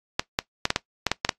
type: clicks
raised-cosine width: 0.2 ms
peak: -3 dBFS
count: 9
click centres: 0.195 / 0.389 / 0.654 / 0.704 / 0.761 / 1.067 / 1.116 / 1.249 / 1.292 s
effects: noise-tail reverb RT60 0.1 s tail -20 dB re dry + AAC 32 kbps